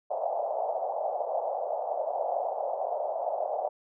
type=band-pass noise; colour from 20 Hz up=pink; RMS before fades=-31 dBFS; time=0.1-3.69 s; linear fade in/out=10 ms; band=580 to 770 Hz; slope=48 dB/octave; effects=none